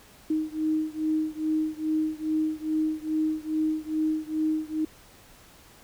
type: beating tone pair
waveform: sine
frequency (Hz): 311.1 / 313.5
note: D#4 / D#4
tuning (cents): 0 / +13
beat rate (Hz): 2.4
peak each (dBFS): -27 / -28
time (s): 0.3-4.85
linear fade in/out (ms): 5
effects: pink hiss -53 dBFS RMS until 5.83 s